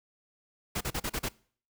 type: noise bursts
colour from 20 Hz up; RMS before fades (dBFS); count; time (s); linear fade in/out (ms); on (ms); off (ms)
pink; -32; 6; 0.75-1.289; 10; 59; 37
effects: noise-tail reverb RT60 0.5 s tail -23 dB re dry